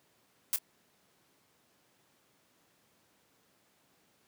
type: noise with echo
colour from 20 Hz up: blue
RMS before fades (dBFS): -29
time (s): 0.53-0.56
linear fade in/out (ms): 0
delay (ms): 26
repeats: 1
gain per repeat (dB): -15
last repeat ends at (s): 0.586
effects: pink hiss -69 dBFS RMS until 4.27 s + high-pass 150 Hz 12 dB/octave